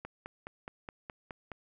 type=click train; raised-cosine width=0.5 ms; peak=-26 dBFS; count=8; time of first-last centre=0.05-1.518 s; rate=4.77 Hz; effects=none